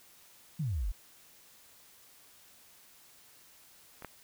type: exponential sweep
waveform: sine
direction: down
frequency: 173.9 to 38.89 Hz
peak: -30 dBFS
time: 0.59-0.92 s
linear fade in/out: 10 ms
type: clicks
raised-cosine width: 0.5 ms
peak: -32 / -25 dBFS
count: 2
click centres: 4.023 / 4.047 s
effects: white hiss -59 dBFS RMS until 4.23 s

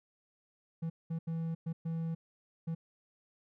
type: tone bursts at uneven times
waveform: triangle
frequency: 164 Hz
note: E3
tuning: 9 cents flat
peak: -31 dBFS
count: 6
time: 0.82-0.9 / 1.1-1.19 / 1.27-1.55 / 1.66-1.73 / 1.85-2.15 / 2.67-2.75 s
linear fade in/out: 10 ms
effects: none

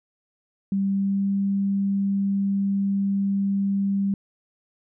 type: tone with pitch glide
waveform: sine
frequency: 196 to 197.59 Hz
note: G3 to G3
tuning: 0 to +14 cents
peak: -20 dBFS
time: 0.72-4.14 s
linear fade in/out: 2 ms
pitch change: +14 cents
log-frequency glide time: 0.85-1.3 s
effects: none

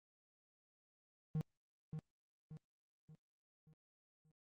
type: tone with echo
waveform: triangle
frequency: 155.56 Hz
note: D#3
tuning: in tune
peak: -33 dBFS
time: 1.35-1.41 s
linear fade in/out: 0 ms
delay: 580 ms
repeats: 5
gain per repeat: -7 dB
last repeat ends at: 4.31 s
effects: Opus 24 kbps

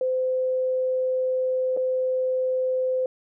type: tone with dropouts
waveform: sine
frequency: 514 Hz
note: C5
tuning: 31 cents flat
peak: -21 dBFS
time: 0.01-3.06 s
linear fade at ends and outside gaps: 2 ms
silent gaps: 1.766-1.772 s
effects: none

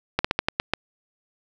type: slowing click train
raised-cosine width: 0.3 ms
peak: -4 dBFS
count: 7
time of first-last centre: 0.19-0.736 s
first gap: 55 ms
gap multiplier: 1.2
effects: none

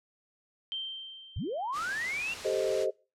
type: tone with exponential decay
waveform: sine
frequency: 3136 Hz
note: G7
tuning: in tune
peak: -31 dBFS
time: 0.72-2.06 s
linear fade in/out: 0 ms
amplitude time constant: 290 ms
type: linear sweep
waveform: sine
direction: up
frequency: 50.5 to 2794 Hz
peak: -31 dBFS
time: 1.36-2.34 s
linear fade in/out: 5 ms
type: noise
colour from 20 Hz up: white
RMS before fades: -39 dBFS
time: 1.72-2.87 s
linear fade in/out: 50 ms
type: chord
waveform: sine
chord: A half-diminished seventh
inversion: third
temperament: equal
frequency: 392 / 440 / 523.3 / 622.3 Hz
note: G4 / A4 / C5 / Eb5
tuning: 0 / 0 / 0 / 0 cents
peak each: -32 dBFS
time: 2.44-2.91 s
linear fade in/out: 20 ms
effects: noise-tail reverb RT60 0.3 s tail -21 dB re dry + low-pass 6000 Hz 12 dB/octave

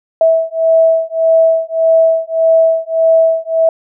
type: beating tone pair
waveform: sine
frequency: 651 / 652.7 Hz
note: E5 / E5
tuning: -22 / -17 cents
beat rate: 1.7 Hz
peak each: -11 dBFS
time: 0.21-3.69 s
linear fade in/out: 2 ms
effects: none

